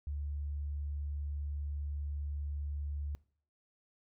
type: tone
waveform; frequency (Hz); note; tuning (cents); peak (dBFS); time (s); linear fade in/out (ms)
sine; 72.5; D2; -22; -35; 0.07-3.15; 0
effects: noise-tail reverb RT60 0.5 s tail -22 dB re dry

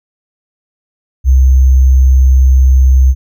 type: tone with sample-and-hold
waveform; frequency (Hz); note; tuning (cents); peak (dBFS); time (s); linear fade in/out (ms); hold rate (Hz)
sine; 65.41; C2; 0; -3; 1.24-3.15; 50; 6300
effects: none

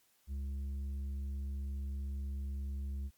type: tone with tanh clipping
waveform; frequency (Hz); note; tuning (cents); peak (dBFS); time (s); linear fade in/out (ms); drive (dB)
sine; 68.9; C#2; -10; -37; 0.27-3.11; 50; 6
effects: white hiss -71 dBFS RMS until 3.17 s + MP3 96 kbps

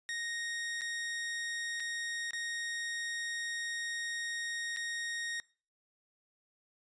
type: tone with dropouts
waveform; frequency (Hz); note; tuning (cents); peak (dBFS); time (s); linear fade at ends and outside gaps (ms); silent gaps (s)
sawtooth; 1864.7; A#6; 0; -32; 0.09-5.4; 0; 0.81-0.817 / 1.799-1.803 / 2.308-2.333 / 4.763-4.77
effects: noise-tail reverb RT60 0.4 s tail -23 dB re dry + resampled to 22050 Hz

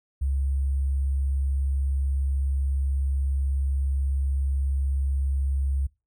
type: tone with sample-and-hold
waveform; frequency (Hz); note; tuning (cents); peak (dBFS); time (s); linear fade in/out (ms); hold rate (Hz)
sine; 68.2; C#2; -28; -22; 0.21-5.87; 10; 8820
effects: noise-tail reverb RT60 0.3 s tail -25 dB re dry

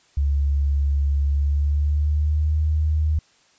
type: tone with pitch glide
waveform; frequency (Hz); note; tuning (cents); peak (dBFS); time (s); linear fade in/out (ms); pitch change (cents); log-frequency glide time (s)
sine; 70.6 to 76.99; C#2 to D#2; +32 to -18; -17; 0.17-3.19; 5; +150; 1.27-2.6
effects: white hiss -58 dBFS RMS until 3.58 s + resampled to 16000 Hz

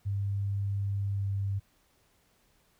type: tone with pitch glide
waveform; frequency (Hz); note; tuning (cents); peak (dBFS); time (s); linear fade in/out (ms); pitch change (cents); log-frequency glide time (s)
sine; 99.7 to 98.78; G2 to G2; +30 to +14; -28; 0.05-1.6; 20; -16; 1.09-1.26
effects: pink hiss -68 dBFS RMS until 2.79 s

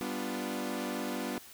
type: chord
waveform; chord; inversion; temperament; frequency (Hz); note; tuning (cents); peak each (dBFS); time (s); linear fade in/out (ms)
sawtooth; G dominant seventh; none; equal; 196 / 246.9 / 293.7 / 349.2; G3 / B3 / D4 / F4; 0 / 0 / 0 / 0; -37 / -33 / -36 / -37; 0.01-1.38; 0
effects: white hiss -52 dBFS RMS until 1.53 s

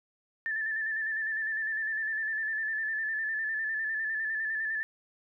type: tone with vibrato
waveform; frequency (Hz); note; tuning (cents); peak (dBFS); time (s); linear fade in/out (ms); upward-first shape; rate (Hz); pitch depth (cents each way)
sine; 1760; A6; 0; -29; 0.46-4.83; 0; square; 9.9; 35
effects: none

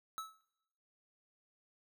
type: tone with exponential decay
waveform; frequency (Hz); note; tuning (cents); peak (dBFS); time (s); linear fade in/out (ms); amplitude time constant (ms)
square; 1301; E6; -23; -37; 0.18-0.41; 0; 49
effects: noise-tail reverb RT60 0.8 s tail -20 dB re dry

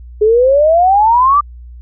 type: exponential sweep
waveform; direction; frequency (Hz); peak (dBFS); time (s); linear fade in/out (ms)
sine; up; 415.3 to 1200; -6; 0.21-1.41; 10
effects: added 60 Hz sine -30 dBFS peak until 1.81 s

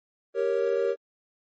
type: chord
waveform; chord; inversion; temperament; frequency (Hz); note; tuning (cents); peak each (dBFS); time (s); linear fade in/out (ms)
triangle; G diminished; none; equal; 392 / 466.2 / 554.4; G4 / Bb4 / Db5; 0 / 0 / 0; -26 / -24 / -26; 0.34-0.96; 50
effects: MP3 32 kbps

